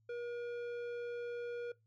square tone with low-pass filter, 478.4 Hz, A#4, 45 cents sharp, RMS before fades -42 dBFS, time 0.09-1.72 s, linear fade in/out 5 ms, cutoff 2000 Hz, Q 0.66, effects noise-tail reverb RT60 0.2 s tail -22 dB re dry + added 110 Hz sine -70 dBFS peak until 1.86 s

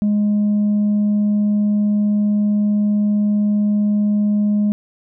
sine tone with tanh clipping, 207.7 Hz, G#3, in tune, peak -14 dBFS, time 0.02-4.72 s, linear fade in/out 0 ms, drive 1 dB, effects none

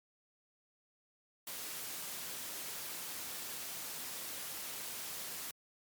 white noise, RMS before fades -43 dBFS, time 1.47-5.51 s, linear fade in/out 2 ms, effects high-pass 100 Hz 12 dB/octave + MP3 96 kbps

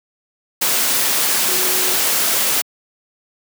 sine tone in noise, 370 Hz, F#4, in tune, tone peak -28 dBFS, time 1.48-1.96 s, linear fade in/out 10 ms, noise white, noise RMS -17 dBFS, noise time 0.61-2.62 s, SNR -14 dB, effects high-pass 200 Hz 12 dB/octave

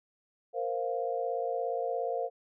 sine chord, Bb suspended second, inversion none, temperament equal, 466.2 / 523.3 / 698.5 Hz, Bb4 / C5 / F5, 0 / 0 / 0 cents, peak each -34 dBFS, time 0.53-2.3 s, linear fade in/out 50 ms, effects none

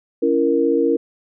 sine chord, A# diminished, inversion first, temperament just, 279.7 / 335.6 / 466.2 Hz, C#4 / E4 / A#4, +16 / +31 / 0 cents, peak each -20 / -19 / -17 dBFS, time 0.22-0.97 s, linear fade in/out 10 ms, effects none

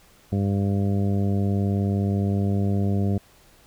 harmonic tone, 99.4 Hz, G2, 25 cents sharp, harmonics 1 / 2 / 3 / 4 / 5 / 6 / 7, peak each -22 / -24 / -33 / -33 / -38 / -40 / -39 dBFS, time 0.32-3.18 s, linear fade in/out 5 ms, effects pink hiss -55 dBFS RMS until 3.66 s

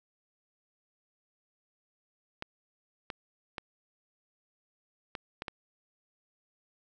clicks, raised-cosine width 0.3 ms, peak -20 dBFS, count 6, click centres 2.424 / 3.102 / 3.582 / 5.152 / 5.421 / 5.482 s, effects none

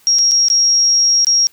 sine tone with dropouts, 5600 Hz, F8, 4 cents sharp, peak -9 dBFS, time 0.07-1.47 s, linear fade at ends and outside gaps 0 ms, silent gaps 0.186-0.19 / 0.312-0.317 / 0.484-0.501 / 1.247-1.269 s, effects white hiss -51 dBFS RMS until 1.52 s

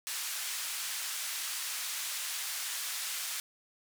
white band-pass noise, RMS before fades -37 dBFS, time 0.07-3.4 s, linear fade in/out 0 ms, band 1300 to 11000 Hz, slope 12 dB/octave, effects none

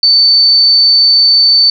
sine tone, 4533 Hz, C#8, 38 cents sharp, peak -4 dBFS, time 0.03-1.7 s, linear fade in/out 2 ms, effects none

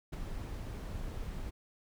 brown noise with ADSR envelope, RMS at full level -35 dBFS, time 0.12-1.51 s, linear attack 16 ms, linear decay 14 ms, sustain -5 dB, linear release 21 ms, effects none

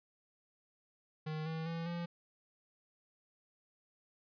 square tone with pitch steps, 155.56 / 160.77 / 166.15 / 171.71 Hz, D#3 / E3 / E3 / F3, 0 / -43 / +14 / -29 cents, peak -38 dBFS, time 1.26-2.06 s, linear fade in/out 10 ms, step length 200 ms, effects resampled to 11025 Hz

